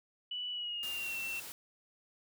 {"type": "tone with pitch glide", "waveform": "sine", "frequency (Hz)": [2960, 2699], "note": ["F#7", "E7"], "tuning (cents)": [0, 40], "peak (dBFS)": -36, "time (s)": [0.31, 1.4], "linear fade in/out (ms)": 5, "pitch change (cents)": -160, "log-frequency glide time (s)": [0.51, 1.19]}
{"type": "noise", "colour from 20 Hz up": "white", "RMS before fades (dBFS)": -46, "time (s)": [0.83, 1.52], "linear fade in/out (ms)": 0}
{"effects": []}